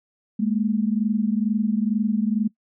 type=tone pair together; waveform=sine; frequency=208 / 230.2 Hz; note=G#3 / A#3; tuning=+3 / -22 cents; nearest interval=major second; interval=175 cents; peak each=-21 / -23 dBFS; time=0.39-2.48 s; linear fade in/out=10 ms; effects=noise-tail reverb RT60 0.1 s tail -21 dB re dry